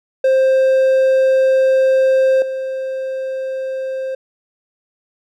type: tone with level steps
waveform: triangle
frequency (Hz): 527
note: C5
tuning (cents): +12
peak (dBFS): -8 / -18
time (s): 0.24-4.15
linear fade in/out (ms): 5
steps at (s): 2.42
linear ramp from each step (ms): 2
effects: none